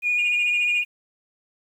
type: tone with vibrato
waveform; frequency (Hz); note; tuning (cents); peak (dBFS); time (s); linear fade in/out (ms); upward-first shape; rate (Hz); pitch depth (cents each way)
sine; 2445; D#7; -31; -18; 0.02-0.85; 50; sine; 14; 15
type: tone with tremolo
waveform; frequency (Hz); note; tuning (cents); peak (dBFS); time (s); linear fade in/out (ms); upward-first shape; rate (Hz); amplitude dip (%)
sine; 2800; F7; +4; -23; 0.18-0.84; 10; sine; 14; 100
effects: tanh soft clip ceiling -14 dBFS + 9-bit